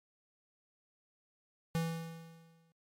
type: tone with exponential decay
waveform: square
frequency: 164.81 Hz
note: E3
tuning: in tune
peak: -30 dBFS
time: 1.75-2.72 s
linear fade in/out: 0 ms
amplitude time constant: 210 ms
effects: MP3 64 kbps